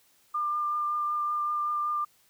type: tone with vibrato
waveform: sine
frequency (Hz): 1197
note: D6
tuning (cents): +33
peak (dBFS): -26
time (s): 0.34-2.05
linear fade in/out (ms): 10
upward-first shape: triangle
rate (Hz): 5.3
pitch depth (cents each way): 14
effects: white hiss -64 dBFS RMS until 2.29 s